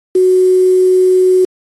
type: tone with quantisation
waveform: sine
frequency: 370 Hz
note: F#4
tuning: in tune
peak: -6 dBFS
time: 0.15-1.45 s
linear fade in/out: 5 ms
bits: 5
effects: AAC 32 kbps